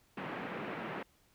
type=band-pass noise; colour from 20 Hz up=pink; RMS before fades=-41 dBFS; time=0.17-1.03 s; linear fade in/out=5 ms; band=160 to 2400 Hz; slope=24 dB/octave; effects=pink hiss -69 dBFS RMS until 1.34 s